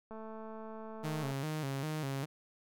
click train, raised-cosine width 1 ms, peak -34 dBFS, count 267, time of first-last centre 0.11-1.319 s, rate 220 Hz
sawtooth tone with vibrato, 145.4 Hz, D3, 17 cents flat, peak -31 dBFS, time 1.03-2.26 s, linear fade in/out 20 ms, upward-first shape square, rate 2.5 Hz, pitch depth 110 cents each way
effects none

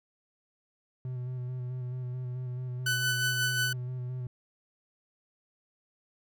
triangle tone with vibrato, 125.8 Hz, B2, 32 cents sharp, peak -31 dBFS, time 1.05-4.27 s, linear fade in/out 2 ms, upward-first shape square, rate 4.6 Hz, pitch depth 21 cents each way
sawtooth tone with tremolo, 1499 Hz, F#6, 22 cents sharp, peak -22 dBFS, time 2.86-3.73 s, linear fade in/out 5 ms, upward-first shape sine, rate 5.6 Hz, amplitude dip 40%
effects none

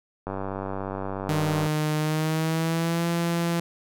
click train, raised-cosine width 1 ms, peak -17 dBFS, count 136, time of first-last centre 0.27-1.663 s, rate 96.9 Hz
sawtooth tone with pitch glide, 153 to 169.76 Hz, D#3 to F3, -29 to -49 cents, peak -19 dBFS, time 1.29-3.6 s, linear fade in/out 2 ms, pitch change +180 cents, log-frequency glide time 1.98-3.06 s
effects none

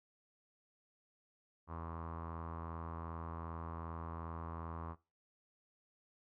sawtooth tone with low-pass filter, 82.6 Hz, E2, 4 cents sharp, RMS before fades -45 dBFS, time 1.67-4.96 s, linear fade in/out 50 ms, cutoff 1100 Hz, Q 5.5, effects noise-tail reverb RT60 0.3 s tail -20 dB re dry

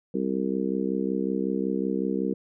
harmonic tone, 65.4 Hz, C2, in tune, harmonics 3 / 4 / 5 / 6 / 7, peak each -29 / -30 / -31 / -32 / -32 dBFS, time 0.14-2.34 s, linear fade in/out 5 ms, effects none

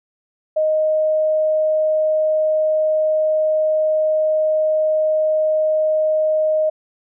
sine tone, 622 Hz, D#5, 1 cent flat, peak -14 dBFS, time 0.56-6.7 s, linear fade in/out 10 ms, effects none

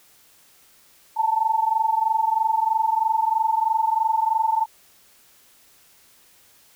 sine tone pair together, 877 / 900.1 Hz, A5 / A5, -6 / +39 cents, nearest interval unison, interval 45 cents, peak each -21 dBFS, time 1.16-4.66 s, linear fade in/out 20 ms, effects white hiss -55 dBFS RMS until 6.75 s

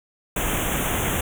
pink band-stop noise, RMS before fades -24 dBFS, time 0.36-1.21 s, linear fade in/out 5 ms, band 3500 to 6200 Hz, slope 96 dB/octave, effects none

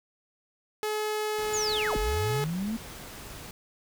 sawtooth tone, 426.5 Hz, G#4, 46 cents sharp, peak -24 dBFS, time 0.83-2.44 s, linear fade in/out 0 ms
pink noise, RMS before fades -43 dBFS, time 1.38-3.51 s, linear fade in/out 2 ms
sine linear two-way sweep, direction down then up, 7160 to 34.61 to 232.4 Hz, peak -28 dBFS, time 1.53-2.77 s, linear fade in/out 10 ms, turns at 1.97 s
effects none

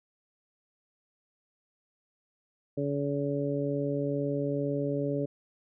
harmonic tone, 142.2 Hz, C#3, 45 cents sharp, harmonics 1 / 2 / 3 / 4, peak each -33 / -32 / -33 / -34 dBFS, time 2.77-5.26 s, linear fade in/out 10 ms, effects none

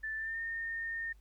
sine tone with pitch glide, 1760 to 1827.3 Hz, A6 to A#6, 0 to -35 cents, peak -35 dBFS, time 0.03-1.13 s, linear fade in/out 10 ms, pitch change +65 cents, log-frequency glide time 0.16-0.4 s, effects added 50 Hz sine -56 dBFS peak until 1.2 s + pink hiss -73 dBFS RMS until 1.2 s

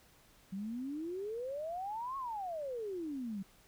sine exponential two-way sweep, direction up then down, 186.4 to 1108.7 to 186.4 Hz, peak -37 dBFS, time 0.52-3.43 s, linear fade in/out 10 ms, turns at 2.17 s, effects pink hiss -64 dBFS RMS until 3.67 s

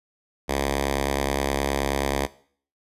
5% pulse tone with notch filter, 69.5 Hz, C#2, 5 cents sharp, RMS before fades -25 dBFS, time 0.48-2.27 s, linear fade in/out 20 ms, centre 160 Hz, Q 1.4, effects noise-tail reverb RT60 0.5 s tail -18 dB re dry + resampled to 32000 Hz

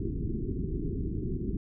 pink low-pass noise, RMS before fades -32 dBFS, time 0-1.57 s, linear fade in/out 2 ms, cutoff 410 Hz, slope 96 dB/octave, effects none

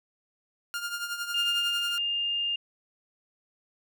sawtooth tone with tremolo, 1407 Hz, F6, 12 cents sharp, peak -25 dBFS, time 0.74-1.98 s, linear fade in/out 0 ms, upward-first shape triangle, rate 11 Hz, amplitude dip 70%
sine tone, 2813 Hz, F7, 12 cents sharp, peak -26 dBFS, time 1.34-2.56 s, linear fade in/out 5 ms
effects none

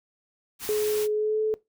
white band-stop noise, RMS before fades -35 dBFS, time 0.59-1.08 s, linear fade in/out 50 ms, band 480 to 700 Hz, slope 96 dB/octave
sine tone with pitch glide, 423.9 to 433.6 Hz, G#4 to A4, +35 to -25 cents, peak -22 dBFS, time 0.69-1.54 s, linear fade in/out 0 ms, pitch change +40 cents, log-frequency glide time 1.13-1.41 s
effects noise-tail reverb RT60 0.2 s tail -21 dB re dry

